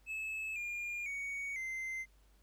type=tone with pitch steps; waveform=triangle; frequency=2600 / 2412 / 2237 / 2076 Hz; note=E7 / D7 / C#7 / C7; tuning=-24 / +46 / +15 / -14 cents; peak=-36 dBFS; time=0.06-2.06 s; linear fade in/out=50 ms; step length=500 ms; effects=added 50 Hz sine -63 dBFS peak until 2.42 s + pink hiss -72 dBFS RMS until 2.42 s